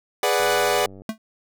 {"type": "chord", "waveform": "sawtooth", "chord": "G# half-diminished seventh", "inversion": "none", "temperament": "equal", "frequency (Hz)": [415.3, 493.9, 587.3, 740], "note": ["G#4", "B4", "D5", "F#5"], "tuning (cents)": [0, 0, 0, 0], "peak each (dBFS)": -20, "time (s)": [0.23, 0.86], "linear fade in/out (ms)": 2}
{"type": "click train", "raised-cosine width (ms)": 2, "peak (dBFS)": -30, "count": 61, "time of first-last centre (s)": [0.4, 1.019], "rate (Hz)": 96.9}
{"type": "tone with exponential decay", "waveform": "square", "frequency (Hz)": 220, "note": "A3", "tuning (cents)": 0, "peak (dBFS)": -21, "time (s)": [1.09, 1.18], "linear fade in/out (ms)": 2, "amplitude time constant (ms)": 19}
{"effects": []}